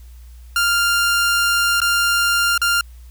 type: tone with dropouts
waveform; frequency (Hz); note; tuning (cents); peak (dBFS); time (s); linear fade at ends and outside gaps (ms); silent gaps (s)
sawtooth; 1396.9; F6; 0; -11; 0.56-2.81; 2; 1.803-1.816 / 2.578-2.616
effects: added 60 Hz sine -37 dBFS peak until 3.1 s + white hiss -55 dBFS RMS until 3.1 s